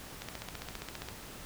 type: click train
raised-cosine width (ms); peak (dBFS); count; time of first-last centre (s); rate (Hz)
0.2; -22; 14; 0.22-1.087; 15
effects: pink hiss -47 dBFS RMS until 1.45 s